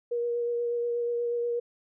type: tone with vibrato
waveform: sine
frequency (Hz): 475.6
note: A#4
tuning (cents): +35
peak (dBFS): -26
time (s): 0.11-1.6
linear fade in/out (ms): 10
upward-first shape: sine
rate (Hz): 8.3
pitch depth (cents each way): 13
effects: none